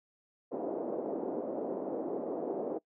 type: band-pass noise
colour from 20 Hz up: pink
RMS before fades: -36 dBFS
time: 0.51-2.79 s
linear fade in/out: 20 ms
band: 290 to 620 Hz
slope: 24 dB/octave
effects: noise-tail reverb RT60 0.1 s tail -23 dB re dry